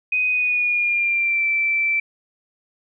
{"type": "tone with pitch glide", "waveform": "sine", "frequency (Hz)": [2500, 2333], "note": ["D#7", "D7"], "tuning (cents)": [8, -12], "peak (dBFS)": -17, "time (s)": [0.12, 2], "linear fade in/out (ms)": 5, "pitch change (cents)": -120, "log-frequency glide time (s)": [0.3, 1.46], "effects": []}